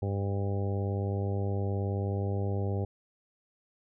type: harmonic tone with a mistuned harmonic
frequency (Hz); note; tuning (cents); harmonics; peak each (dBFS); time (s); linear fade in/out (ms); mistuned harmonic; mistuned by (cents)
99; G2; +18; 1 / 2 / 3 / 4 / 5 / 6 / 7 / 8; -29 / -38 / -42 / -38 / -40 / -44 / -48 / -45; 0.02-2.85; 5; 8; +18
effects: none